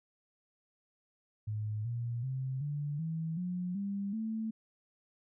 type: tone with pitch steps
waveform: sine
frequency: 106.8 / 118.5 / 131.49 / 145.89 / 161.88 / 179.62 / 199.3 / 221.1 Hz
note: G#2 / A#2 / C3 / D3 / E3 / F3 / G3 / A3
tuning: +49 / +29 / +9 / -11 / -31 / +49 / +29 / +9 cents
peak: -33 dBFS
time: 1.47-4.51 s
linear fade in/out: 10 ms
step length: 380 ms
effects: none